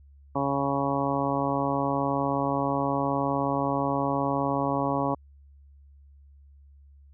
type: harmonic tone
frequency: 139.1 Hz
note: C#3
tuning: 6 cents sharp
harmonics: 1 / 2 / 3 / 4 / 5 / 6 / 7 / 8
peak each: -33 / -29 / -35 / -31 / -33 / -33 / -32 / -33 dBFS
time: 0.35-5.15 s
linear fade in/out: 10 ms
effects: added 70 Hz sine -50 dBFS peak until 7.13 s